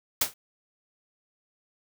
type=noise with exponential decay; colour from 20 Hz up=white; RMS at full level=-19 dBFS; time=0.21-0.34 s; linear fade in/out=5 ms; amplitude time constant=28 ms; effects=none